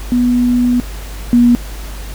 sine tone pair in turn, 245 / 240.5 Hz, B3 / B3, -14 / -46 cents, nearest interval unison, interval 32 cents, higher first, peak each -9 / -5 dBFS, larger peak second, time 0.12-0.8 / 1.33-1.55 s, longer first, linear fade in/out 0 ms, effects added 50 Hz sine -24 dBFS peak until 2.14 s + pink hiss -33 dBFS RMS until 2.14 s

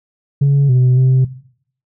sine tone with pitch steps, 140.5 / 126.6 / 130.1 Hz, C#3 / B2 / C3, +24 / +43 / -9 cents, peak -6 dBFS, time 0.41-1.25 s, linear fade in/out 10 ms, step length 280 ms, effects noise-tail reverb RT60 0.6 s tail -17 dB re dry + tanh soft clip ceiling -7 dBFS

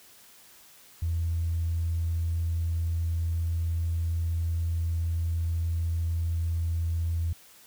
triangle tone with tanh clipping, 83.5 Hz, E2, 23 cents sharp, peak -25 dBFS, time 1.02-7.33 s, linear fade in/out 5 ms, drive 4 dB, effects white hiss -54 dBFS RMS until 7.66 s

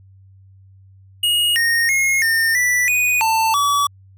square tone with pitch steps, 2876 / 1852 / 2156 / 1817 / 1970 / 2477 / 891 / 1143 Hz, F#7 / A#6 / C#7 / A#6 / B6 / D#7 / A5 / D6, -50 / -12 / -49 / -45 / -5 / -8 / +22 / -47 cents, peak -15 dBFS, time 1.23-3.87 s, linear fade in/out 5 ms, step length 330 ms, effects added 96 Hz sine -44 dBFS peak until 4.17 s

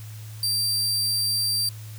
sawtooth tone, 4699 Hz, D8, in tune, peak -19 dBFS, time 0.43-1.69 s, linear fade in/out 2 ms, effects added 108 Hz sine -36 dBFS peak until 1.98 s + white hiss -48 dBFS RMS until 1.98 s

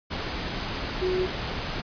sine tone in noise, 368.8 Hz, F#4, 6 cents flat, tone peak -23 dBFS, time 1.01-1.27 s, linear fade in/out 20 ms, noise pink, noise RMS -31 dBFS, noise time 0.1-1.82 s, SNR +5 dB, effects resampled to 11025 Hz

